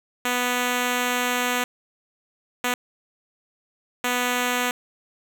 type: tone bursts at uneven times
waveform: 5% pulse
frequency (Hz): 246.9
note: B3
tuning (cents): 0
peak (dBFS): -10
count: 3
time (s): 0.25-1.64 / 2.64-2.74 / 4.04-4.71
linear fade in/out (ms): 2
effects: none